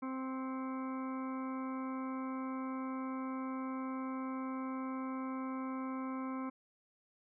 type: harmonic tone with a mistuned harmonic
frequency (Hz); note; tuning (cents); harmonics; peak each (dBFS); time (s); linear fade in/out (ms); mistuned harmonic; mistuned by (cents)
262.1; C4; +3; 1 / 2 / 3 / 4 / 5 / 6 / 8 / 9; -38 / -49 / -53 / -45 / -50 / -60 / -59 / -59; 0.02-6.5; 10; 9; -59
effects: none